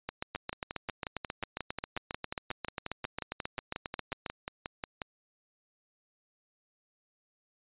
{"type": "two click trains", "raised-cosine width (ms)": 0.3, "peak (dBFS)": [-19, -18], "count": [27, 32], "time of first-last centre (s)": [[0.35, 5.018], [0.09, 4.262]], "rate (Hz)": [5.57, 7.43], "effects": ["resampled to 8000 Hz"]}